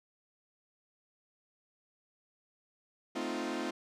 sawtooth chord, F dominant seventh, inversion first, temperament equal with one note detuned, 220 / 259.4 / 311.1 / 349.2 Hz, A3 / C4 / Eb4 / F4, 0 / -15 / 0 / 0 cents, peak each -38 / -35 / -36 / -35 dBFS, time 3.15-3.71 s, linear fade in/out 10 ms, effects low-pass 7000 Hz 12 dB/octave

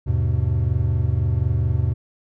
triangle tone cluster, 80.2 / 101.5 / 125.7 Hz, E2 / G#2 / B2, -47 / -39 / +31 cents, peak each -20 dBFS, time 0.06-1.94 s, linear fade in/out 20 ms, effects none

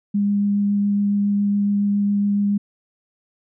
sine tone with vibrato, 202.9 Hz, G#3, 40 cents flat, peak -16 dBFS, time 0.14-2.58 s, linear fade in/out 10 ms, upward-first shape triangle, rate 7.2 Hz, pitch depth 9 cents each way, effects none

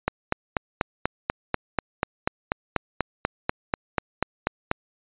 click train, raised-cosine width 0.5 ms, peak -6 dBFS, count 20, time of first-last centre 0.08-4.714 s, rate 4.1 Hz, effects resampled to 8000 Hz

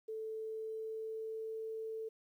sine tone with pitch glide, 440 to 443.3 Hz, A4 to A4, 0 to +13 cents, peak -39 dBFS, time 0.08-2.09 s, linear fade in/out 10 ms, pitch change +13 cents, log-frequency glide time 0.36-1.62 s, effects 12-bit

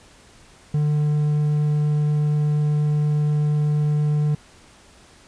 triangle tone, 149.3 Hz, D3, 29 cents sharp, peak -15 dBFS, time 0.74-4.35 s, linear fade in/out 5 ms, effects pink hiss -50 dBFS RMS until 5.27 s + resampled to 22050 Hz

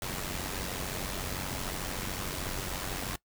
pink noise with amplitude modulation, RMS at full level -33 dBFS, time 0.02-3.16 s, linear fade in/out 2 ms, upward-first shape sine, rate 93.6 Hz, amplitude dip 60%, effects noise-tail reverb RT60 0.1 s tail -20 dB re dry

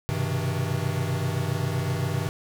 square tone cluster, 98.5 / 125.7 / 133.4 / 159.2 Hz, G2 / B2 / C3 / D#3, +9 / +31 / +34 / +40 cents, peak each -31 dBFS, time 0.09-2.29 s, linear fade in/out 0 ms, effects none

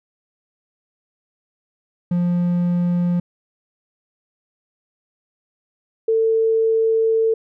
triangle / sine tone pair in turn, 175.5 / 447.5 Hz, F3 / A4, +9 / +29 cents, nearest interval octave + major third, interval 1620 cents, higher second, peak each -14 dBFS, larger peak neither, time 2.11-3.2 / 6.08-7.34 s, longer second, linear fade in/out 5 ms, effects none

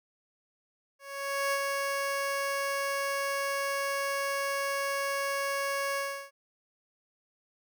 15% pulse tone with ADSR envelope, 555 Hz, C#5, 2 cents sharp, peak -20 dBFS, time 0.99-6.31 s, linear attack 540 ms, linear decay 48 ms, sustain -3 dB, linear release 340 ms, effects none

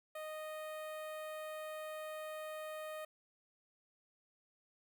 sawtooth tone with notch filter, 620 Hz, D#5, 6 cents flat, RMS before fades -45 dBFS, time 0.15-3.05 s, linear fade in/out 5 ms, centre 5500 Hz, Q 0.73, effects none

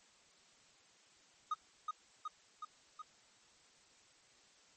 triangle tone with echo, 1244.5 Hz, D#6, in tune, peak -31 dBFS, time 1.51-1.54 s, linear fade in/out 5 ms, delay 370 ms, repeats 4, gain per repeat -3 dB, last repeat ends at 3.02 s, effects white hiss -66 dBFS RMS until 4.76 s + MP3 32 kbps

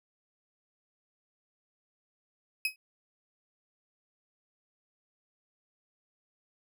35% pulse tone with exponential decay, 2538 Hz, D#7, 34 cents sharp, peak -22 dBFS, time 2.65-2.76 s, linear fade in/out 2 ms, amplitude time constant 23 ms, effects none

